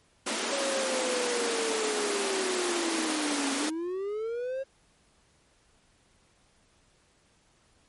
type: high-pass noise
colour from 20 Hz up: pink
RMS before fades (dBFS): -31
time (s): 0.26-3.7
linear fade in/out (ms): 10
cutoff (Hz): 220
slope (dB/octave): 96
type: linear two-way sweep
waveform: triangle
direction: down then up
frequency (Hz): 561 to 271.3 to 544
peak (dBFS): -28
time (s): 0.51-4.64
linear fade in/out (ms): 20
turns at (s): 3.53
effects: pink hiss -65 dBFS RMS until 7.88 s + MP3 48 kbps